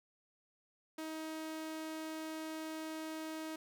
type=tone; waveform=sawtooth; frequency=316.2 Hz; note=D#4; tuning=28 cents sharp; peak=-37 dBFS; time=0.98-3.56 s; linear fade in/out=5 ms; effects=none